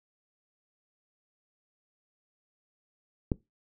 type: click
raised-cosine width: 3 ms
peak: -13 dBFS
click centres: 3.318 s
effects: noise-tail reverb RT60 0.2 s tail -21 dB re dry